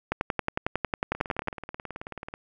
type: two click trains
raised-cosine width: 0.5 ms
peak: -21 / -10 dBFS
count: 23 / 16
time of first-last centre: 1.15-2.339 / 0.12-1.484 s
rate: 18.5 / 11 Hz
effects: none